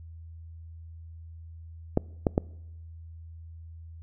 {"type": "clicks", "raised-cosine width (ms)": 2, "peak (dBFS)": -8, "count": 3, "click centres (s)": [1.974, 2.268, 2.379], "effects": ["noise-tail reverb RT60 0.9 s tail -24 dB re dry", "added 82 Hz sine -42 dBFS peak until 4.02 s"]}